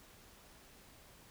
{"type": "silence", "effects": ["pink hiss -60 dBFS RMS until 1.3 s"]}